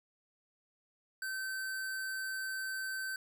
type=tone; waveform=square; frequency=1542 Hz; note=G6; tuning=29 cents flat; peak=-37 dBFS; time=1.22-3.16 s; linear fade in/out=2 ms; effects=none